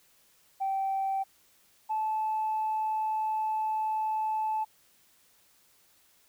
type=tone pair in turn; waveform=sine; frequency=776 / 869.5 Hz; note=G5 / A5; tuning=-18 / -21 cents; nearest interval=major second; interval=197 cents; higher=second; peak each=-26 dBFS; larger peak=neither; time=0.6-1.24 / 1.89-4.65 s; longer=second; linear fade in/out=20 ms; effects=tanh soft clip ceiling -23 dBFS + white hiss -64 dBFS RMS until 6.28 s